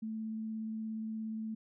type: tone with vibrato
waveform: sine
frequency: 220 Hz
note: A3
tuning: in tune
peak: -36 dBFS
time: 0.02-1.55 s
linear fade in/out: 10 ms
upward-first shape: triangle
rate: 17 Hz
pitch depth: 12 cents each way
effects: none